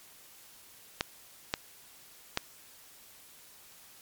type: clicks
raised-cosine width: 0.2 ms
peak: -10 dBFS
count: 3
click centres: 1.009 / 1.539 / 2.374 s
effects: white hiss -55 dBFS RMS until 4.01 s + MP3 96 kbps